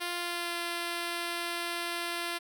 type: tone with pitch glide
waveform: 5% pulse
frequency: 349.2 to 343.8 Hz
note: F4 to F4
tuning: 0 to -27 cents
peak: -21 dBFS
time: 0-2.39 s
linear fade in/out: 20 ms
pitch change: -27 cents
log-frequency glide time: 0.13-0.57 s
effects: none